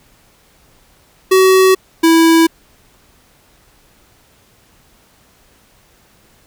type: tone pair in turn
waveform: square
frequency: 377.3 / 328.2 Hz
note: F#4 / E4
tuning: +34 / -8 cents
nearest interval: major second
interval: 242 cents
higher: first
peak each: -7 dBFS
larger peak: neither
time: 1.31-1.75 / 2.03-2.47 s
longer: neither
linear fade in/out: 10 ms
effects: pink hiss -51 dBFS RMS until 6.46 s